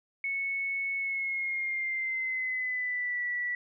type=tone with pitch glide; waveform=sine; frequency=2206 to 1954 Hz; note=C#7 to B6; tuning=-9 to -19 cents; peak=-29 dBFS; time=0.24-3.55 s; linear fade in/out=2 ms; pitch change=-210 cents; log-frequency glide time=0.97-3.23 s; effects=none